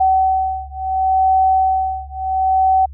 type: beating tone pair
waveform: sine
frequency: 759 / 759.72 Hz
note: F#5 / F#5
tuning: +44 / +46 cents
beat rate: 0.72 Hz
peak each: -16 dBFS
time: 0-2.86 s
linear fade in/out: 10 ms
effects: added 70 Hz sine -31 dBFS peak until 2.93 s